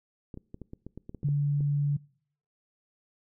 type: clicks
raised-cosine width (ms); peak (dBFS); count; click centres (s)
3; -28; 12; 0.342 / 0.374 / 0.544 / 0.617 / 0.734 / 0.866 / 0.976 / 1.094 / 1.147 / 1.232 / 1.287 / 1.607
type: tone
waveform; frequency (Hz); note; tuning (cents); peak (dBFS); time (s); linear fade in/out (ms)
sine; 144; D3; -34; -23; 1.24-1.97; 10
effects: noise-tail reverb RT60 0.6 s tail -24 dB re dry